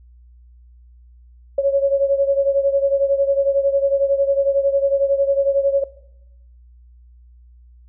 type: beating tone pair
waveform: sine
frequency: 551 / 562 Hz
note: C#5 / C#5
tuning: -11 / +24 cents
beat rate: 11 Hz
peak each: -16 / -20 dBFS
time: 1.58-5.84 s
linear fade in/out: 5 ms
effects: noise-tail reverb RT60 0.8 s tail -18 dB re dry + added 60 Hz sine -44 dBFS peak until 7.88 s